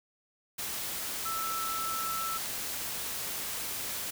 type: tone in noise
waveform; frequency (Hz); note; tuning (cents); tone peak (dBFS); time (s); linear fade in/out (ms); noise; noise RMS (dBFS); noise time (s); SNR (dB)
sine; 1321; E6; +3; -33; 1.25-2.38; 10; white; -36; 0.58-4.11; 0
effects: none